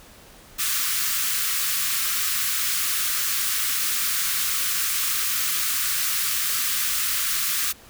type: high-pass noise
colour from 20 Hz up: white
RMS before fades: -24 dBFS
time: 0.58-7.73 s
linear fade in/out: 20 ms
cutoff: 1100 Hz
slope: 96 dB/octave
effects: pink hiss -48 dBFS RMS until 7.89 s